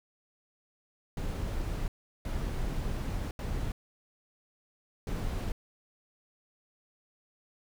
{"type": "noise bursts at uneven times", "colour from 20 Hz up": "brown", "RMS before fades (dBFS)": -33, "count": 4, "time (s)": [[1.17, 1.88], [2.25, 3.31], [3.39, 3.72], [5.07, 5.52]], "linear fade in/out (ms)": 2, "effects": []}